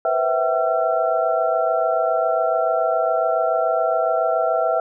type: tone cluster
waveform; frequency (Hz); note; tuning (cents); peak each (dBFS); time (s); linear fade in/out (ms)
sine; 487.9 / 515 / 657 / 763 / 1354; B4 / C5 / E5 / G5 / E6; -21 / -28 / -6 / -47 / +46; -27 / -26 / -19 / -24 / -26; 0.05-4.8; 2
effects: none